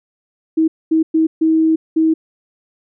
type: tone bursts at uneven times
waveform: sine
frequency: 320 Hz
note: D#4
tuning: 49 cents sharp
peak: -10 dBFS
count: 5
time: 0.57-0.68 / 0.91-1.03 / 1.14-1.27 / 1.41-1.76 / 1.96-2.14 s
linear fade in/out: 10 ms
effects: none